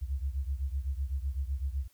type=beating tone pair; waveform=sine; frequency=65.41 / 73.31 Hz; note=C2 / D2; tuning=0 / -3 cents; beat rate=7.9 Hz; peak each=-32 / -35 dBFS; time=0.01-1.88 s; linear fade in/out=20 ms; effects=white hiss -67 dBFS RMS until 1.93 s